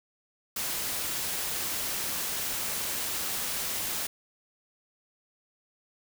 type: noise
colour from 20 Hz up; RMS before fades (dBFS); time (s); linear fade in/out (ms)
white; -32; 0.56-4.07; 5
effects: none